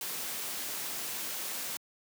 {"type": "noise", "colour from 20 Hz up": "white", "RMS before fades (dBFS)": -37, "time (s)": [0.01, 1.77], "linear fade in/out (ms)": 2, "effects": ["high-pass 150 Hz 12 dB/octave"]}